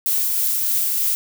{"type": "noise with tremolo", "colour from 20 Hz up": "violet", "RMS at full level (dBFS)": -19, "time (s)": [0.06, 1.15], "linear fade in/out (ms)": 0, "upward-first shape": "triangle", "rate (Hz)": 3.2, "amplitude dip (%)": 25, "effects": []}